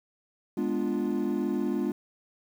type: chord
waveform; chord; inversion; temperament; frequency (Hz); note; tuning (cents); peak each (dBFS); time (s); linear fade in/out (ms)
triangle; G# diminished seventh; none; equal; 207.7 / 246.9 / 293.7 / 349.2; G#3 / B3 / D4 / F4; 0 / 0 / 0 / 0; -29; 0.57-1.92; 5
effects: tanh soft clip ceiling -17 dBFS + 9-bit